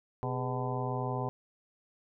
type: harmonic tone with a mistuned harmonic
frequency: 126.1 Hz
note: B2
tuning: 36 cents sharp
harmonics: 1 / 2 / 3 / 4 / 5 / 6 / 7 / 8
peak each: -34 / -41 / -39 / -41 / -43 / -40 / -41 / -41 dBFS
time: 0.23-1.29 s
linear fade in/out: 0 ms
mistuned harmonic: 3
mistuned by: +120 cents
effects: none